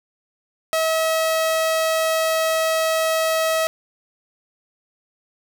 sawtooth tone, 643 Hz, E5, 43 cents flat, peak -14 dBFS, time 0.73-3.67 s, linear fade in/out 0 ms, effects none

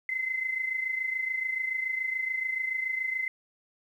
sine tone pair together, 2053 / 2080 Hz, C7 / C7, -33 / -11 cents, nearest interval unison, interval 22 cents, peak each -29 / -35 dBFS, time 0.09-3.28 s, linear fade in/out 2 ms, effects 10-bit

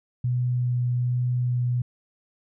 sine tone with vibrato, 123.47 Hz, B2, in tune, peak -21 dBFS, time 0.24-1.82 s, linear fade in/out 5 ms, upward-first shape sine, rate 1.2 Hz, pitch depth 8 cents each way, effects none

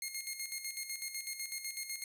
10% pulse tone with tremolo, 2142 Hz, C7, 40 cents sharp, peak -28 dBFS, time 0.02-2.04 s, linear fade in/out 2 ms, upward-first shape square, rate 8 Hz, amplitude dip 60%, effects none

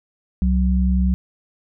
sine tone pair together, 65.5 / 185.53 Hz, C2 / F#3, +2 / +5 cents, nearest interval octave + tritone, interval 1803 cents, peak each -16 / -19 dBFS, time 0.42-1.14 s, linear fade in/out 0 ms, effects none

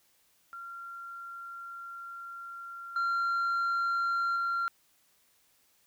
sine tone with level steps, 1378 Hz, F6, 24 cents flat, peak -40 / -24 / -26 dBFS, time 0.53-4.68 s, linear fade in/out 0 ms, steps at 2.96 / 4.36 s, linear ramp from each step 2 ms, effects tanh soft clip ceiling -26 dBFS + white hiss -68 dBFS RMS until 5.86 s

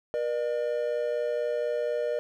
triangle tone pair together, 477.8 / 602 Hz, A#4 / D5, +43 / +43 cents, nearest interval major third, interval 400 cents, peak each -27 dBFS, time 0.14-2.19 s, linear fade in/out 0 ms, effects none

